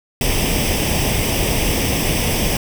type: noise with comb filter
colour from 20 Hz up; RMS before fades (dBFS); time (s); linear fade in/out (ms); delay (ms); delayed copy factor
pink; -18; 0.21-2.57; 2; 0.36; +0.7
effects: none